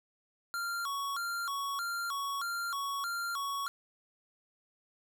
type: tone with vibrato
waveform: square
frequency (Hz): 1244.5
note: D#6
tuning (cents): 0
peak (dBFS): -34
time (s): 0.54-3.68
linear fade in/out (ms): 0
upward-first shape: square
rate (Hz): 1.6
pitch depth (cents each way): 190
effects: none